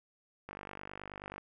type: click train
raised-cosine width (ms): 0.5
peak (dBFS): -28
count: 45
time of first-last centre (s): 0.49-1.381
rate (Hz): 49.4
effects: none